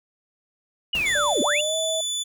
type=linear two-way sweep; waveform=sine; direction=down then up; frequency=2960 to 216.2 to 2960 Hz; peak=-21 dBFS; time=0.93-1.61 s; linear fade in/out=5 ms; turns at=1.41 s
type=noise with exponential decay; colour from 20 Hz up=pink; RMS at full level=-34 dBFS; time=0.95-2.15 s; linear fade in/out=0 ms; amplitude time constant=260 ms
type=tone; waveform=25% pulse; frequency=3481 Hz; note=A7; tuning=19 cents flat; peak=-21 dBFS; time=1.05-2.24 s; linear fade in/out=20 ms
type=tone with pitch glide; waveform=sine; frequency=587.3 to 644.2 Hz; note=D5 to E5; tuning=0 to -40 cents; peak=-25 dBFS; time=1.15-2.01 s; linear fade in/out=5 ms; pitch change=+160 cents; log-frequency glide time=1.56-1.76 s
effects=none